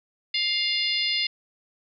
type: harmonic tone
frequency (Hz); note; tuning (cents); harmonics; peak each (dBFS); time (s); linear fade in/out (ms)
703; F5; +11; 3 / 4 / 5 / 6 / 7; -29 / -29 / -29 / -29 / -29; 0.34-1.27; 5
effects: none